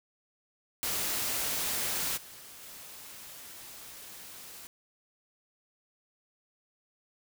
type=noise with level steps; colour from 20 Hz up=white; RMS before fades=-32 / -49 / -47 dBFS; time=0.83-4.67 s; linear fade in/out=0 ms; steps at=2.16 / 2.61 s; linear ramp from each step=20 ms; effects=none